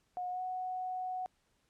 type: tone with pitch glide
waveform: sine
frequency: 724 to 739.2 Hz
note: F#5 to F#5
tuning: -38 to -2 cents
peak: -35 dBFS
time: 0.17-1.26 s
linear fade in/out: 0 ms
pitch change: +36 cents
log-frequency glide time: 0.3-0.41 s
effects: pink hiss -75 dBFS RMS until 1.69 s + low-pass 10000 Hz 12 dB/octave